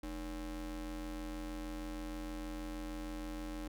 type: ring-modulated tone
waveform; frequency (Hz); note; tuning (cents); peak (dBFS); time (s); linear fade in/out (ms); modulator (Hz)
square; 130.81; C3; 0; -38; 0.03-3.68; 5; 174
effects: none